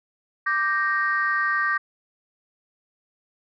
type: chord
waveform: sine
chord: G minor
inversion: second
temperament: equal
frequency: 1174.7 / 1568 / 1864.7 Hz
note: D6 / G6 / Bb6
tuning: 0 / 0 / 0 cents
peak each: -24 dBFS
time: 0.46-1.78 s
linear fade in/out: 10 ms
effects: tanh soft clip ceiling -12 dBFS